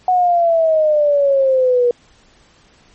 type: exponential sweep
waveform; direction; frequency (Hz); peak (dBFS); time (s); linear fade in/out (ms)
sine; down; 740 to 479.4; -10; 0.08-1.91; 2
effects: pink hiss -51 dBFS RMS until 2.94 s + MP3 32 kbps